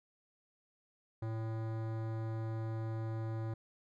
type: tone with hard clipping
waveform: sine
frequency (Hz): 111.7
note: A2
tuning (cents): +27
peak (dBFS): -38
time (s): 1.22-3.54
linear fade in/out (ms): 5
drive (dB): 18
effects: none